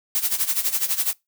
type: noise with tremolo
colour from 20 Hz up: blue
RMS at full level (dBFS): -20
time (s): 0.15-1.13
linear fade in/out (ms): 0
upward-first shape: sine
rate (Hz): 12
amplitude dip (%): 80
effects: noise-tail reverb RT60 0.2 s tail -24 dB re dry

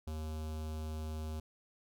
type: tone with notch filter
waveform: square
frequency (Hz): 78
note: D#2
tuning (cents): +5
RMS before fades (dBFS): -40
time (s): 0.07-1.4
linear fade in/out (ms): 5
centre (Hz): 1900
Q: 1.3
effects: none

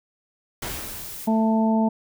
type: noise with exponential decay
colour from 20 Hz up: pink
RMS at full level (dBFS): -29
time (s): 0.62-1.73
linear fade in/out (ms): 5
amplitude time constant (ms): 240
type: noise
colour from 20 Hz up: blue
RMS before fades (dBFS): -36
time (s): 0.64-1.29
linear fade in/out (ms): 50
type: harmonic tone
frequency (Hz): 221.5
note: A3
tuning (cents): +12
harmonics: 1 / 2 / 3 / 4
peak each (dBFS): -18 / -31 / -27 / -27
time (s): 1.27-1.89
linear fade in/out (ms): 10
effects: none

